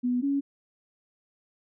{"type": "tone pair in turn", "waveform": "sine", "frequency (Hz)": [246.9, 279.5], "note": ["B3", "C#4"], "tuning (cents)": [0, 14], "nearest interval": "major second", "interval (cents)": 214, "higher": "second", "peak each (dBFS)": -23, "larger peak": "neither", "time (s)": [[0.03, 0.22], [0.22, 0.41]], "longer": "neither", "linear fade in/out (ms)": 20, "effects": []}